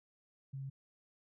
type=tone; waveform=sine; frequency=135.7 Hz; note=C#3; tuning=36 cents flat; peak=-40 dBFS; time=0.53-0.7 s; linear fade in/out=10 ms; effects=none